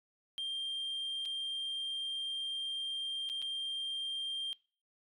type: tone with dropouts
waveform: sine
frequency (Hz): 3184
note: G7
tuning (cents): +26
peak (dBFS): -33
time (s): 0.38-4.53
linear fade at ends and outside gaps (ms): 0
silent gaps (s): 1.253-1.257 / 3.291-3.298 / 3.418-3.424
effects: noise-tail reverb RT60 0.4 s tail -23 dB re dry + tanh soft clip ceiling -34 dBFS